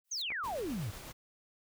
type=noise with exponential growth; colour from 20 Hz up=blue; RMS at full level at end=-45 dBFS; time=0.04-0.22 s; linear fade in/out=5 ms; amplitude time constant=37 ms
type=exponential sweep; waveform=sine; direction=down; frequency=6720 to 91.6 Hz; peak=-34 dBFS; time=0.11-0.91 s; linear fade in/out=10 ms
type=clicks; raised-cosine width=0.5 ms; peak=-31 dBFS; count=2; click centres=0.304 / 0.32 s
type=noise with tremolo; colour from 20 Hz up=pink; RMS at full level=-46 dBFS; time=0.43-1.13 s; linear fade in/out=20 ms; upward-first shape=triangle; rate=8 Hz; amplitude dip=30%
effects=none